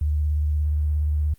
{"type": "tone with vibrato", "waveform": "sine", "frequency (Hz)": 75, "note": "D2", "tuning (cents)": 37, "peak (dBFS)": -19, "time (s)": [0.01, 1.34], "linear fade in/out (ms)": 5, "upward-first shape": "sine", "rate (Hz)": 17, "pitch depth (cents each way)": 33, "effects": ["white hiss -62 dBFS RMS until 1.38 s", "Opus 24 kbps"]}